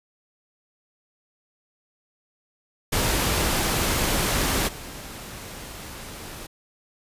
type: noise with level steps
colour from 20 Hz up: pink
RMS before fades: -23 / -38 dBFS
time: 2.92-6.47 s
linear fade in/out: 10 ms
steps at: 4.67 s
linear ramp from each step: 20 ms
effects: resampled to 32000 Hz